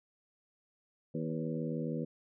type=harmonic tone with a mistuned harmonic; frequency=79.6 Hz; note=D#2; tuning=40 cents sharp; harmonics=2 / 3 / 4 / 5 / 6 / 7; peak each=-37 / -38 / -42 / -45 / -41 / -48 dBFS; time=1.14-2.05 s; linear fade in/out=10 ms; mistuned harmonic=6; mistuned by=+45 cents; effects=none